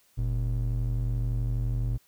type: ring-modulated tone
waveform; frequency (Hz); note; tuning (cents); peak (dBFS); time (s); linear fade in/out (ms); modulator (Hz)
triangle; 82.41; E2; 0; -20; 0.17-1.98; 20; 35.9
effects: white hiss -64 dBFS RMS until 2.07 s